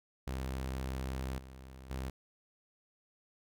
sawtooth tone with level steps, 65.41 Hz, C2, in tune, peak -32 / -45 / -33 dBFS, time 0.27-2.1 s, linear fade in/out 5 ms, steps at 1.38 / 1.9 s, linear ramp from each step 2 ms, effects none

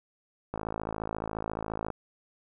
click train, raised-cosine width 1 ms, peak -19 dBFS, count 75, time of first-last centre 0.54-1.903 s, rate 54.3 Hz, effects none

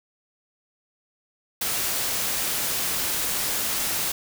white noise, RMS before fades -26 dBFS, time 1.61-4.12 s, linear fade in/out 5 ms, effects none

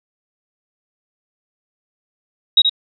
sine tone with echo, 3807 Hz, A#7, 36 cents sharp, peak -6 dBFS, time 2.57-2.62 s, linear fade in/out 5 ms, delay 76 ms, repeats 1, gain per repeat -6 dB, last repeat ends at 2.696 s, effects none

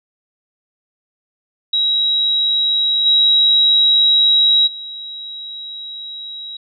sine tone with level steps, 3851 Hz, B7, 44 cents flat, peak -13 / -9 / -27 dBFS, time 1.73-6.57 s, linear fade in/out 5 ms, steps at 3.05 / 4.66 s, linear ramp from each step 20 ms, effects none

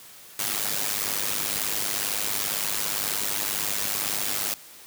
white noise with amplitude modulation, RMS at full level -24 dBFS, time 0.39-4.54 s, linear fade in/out 2 ms, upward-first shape sine, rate 102 Hz, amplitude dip 80%, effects white hiss -47 dBFS RMS until 4.86 s + high-pass 80 Hz 12 dB/octave

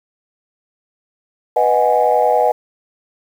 sine chord, G# minor seventh, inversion first, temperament equal, 493.9 / 622.3 / 740 / 830.6 Hz, B4 / D#5 / F#5 / G#5, 0 / 0 / 0 / 0 cents, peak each -16 dBFS, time 1.56-2.52 s, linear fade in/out 5 ms, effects tanh soft clip ceiling -2 dBFS + 7-bit

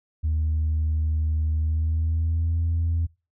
sine tone with pitch glide, 78 to 83.12 Hz, D#2 to E2, +5 to +15 cents, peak -19 dBFS, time 0.23-3.07 s, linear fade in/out 20 ms, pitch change +110 cents, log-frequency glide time 1.57-2.59 s, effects noise-tail reverb RT60 0.3 s tail -24 dB re dry + tanh soft clip ceiling -18 dBFS

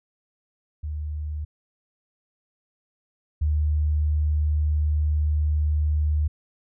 sine tone pair in turn, 75.6 / 75.6 Hz, D#2 / D#2, -49 / -49 cents, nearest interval unison, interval 0 cents, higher neither, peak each -27 / -19 dBFS, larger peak second, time 0.83-1.45 / 3.41-6.28 s, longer second, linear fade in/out 10 ms, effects none

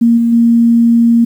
sine tone with level steps, 233.1 Hz, A#3, in tune, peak -5 / -8 / -5 dBFS, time 0.01-1.25 s, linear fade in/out 10 ms, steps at 0.17 / 0.32 s, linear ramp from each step 10 ms, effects 7-bit

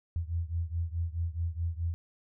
sine beating tone pair, 82.41 / 87.11 Hz, E2 / F2, 0 / -4 cents, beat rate 4.7 Hz, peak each -32 / -34 dBFS, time 0.16-1.94 s, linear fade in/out 0 ms, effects none

